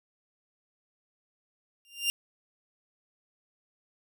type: tone with exponential growth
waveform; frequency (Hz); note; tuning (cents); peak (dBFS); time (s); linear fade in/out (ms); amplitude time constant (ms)
sawtooth; 2793; F7; -1; -19; 1.85-2.1; 0; 53
effects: none